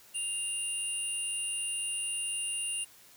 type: tone pair together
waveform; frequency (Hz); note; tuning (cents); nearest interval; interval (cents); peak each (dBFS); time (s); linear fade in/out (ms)
sine; 2794 / 9398; F7 / D9; 0 / 0; octave + major sixth; 2100; -34 / -32; 0.14-2.85; 20
effects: tanh soft clip ceiling -27 dBFS + white hiss -57 dBFS RMS until 3.16 s